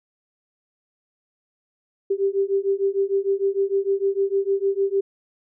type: beating tone pair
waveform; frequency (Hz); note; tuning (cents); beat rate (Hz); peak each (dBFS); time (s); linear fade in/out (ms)
sine; 390 / 396.6; G4 / G4; -9 / +20; 6.6; -22; 2.1-5.01; 10
effects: none